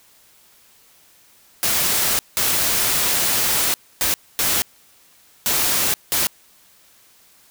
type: noise bursts at uneven times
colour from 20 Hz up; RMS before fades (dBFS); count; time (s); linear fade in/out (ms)
white; -19; 6; 1.63-2.19 / 2.37-3.74 / 4.01-4.14 / 4.39-4.62 / 5.46-5.94 / 6.12-6.27; 0
effects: white hiss -53 dBFS RMS until 7.5 s